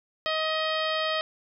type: harmonic tone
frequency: 630 Hz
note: D#5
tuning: 21 cents sharp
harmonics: 1 / 2 / 3 / 4 / 5 / 6 / 7 / 8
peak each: -29 / -31 / -33 / -37 / -33 / -38 / -40 / -40 dBFS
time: 0.26-1.21 s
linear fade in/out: 0 ms
effects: none